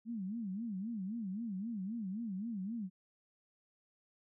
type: tone with vibrato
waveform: sine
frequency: 209.3 Hz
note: G#3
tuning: 14 cents sharp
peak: -37 dBFS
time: 0.05-2.9 s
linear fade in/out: 50 ms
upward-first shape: sine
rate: 3.8 Hz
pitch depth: 220 cents each way
effects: none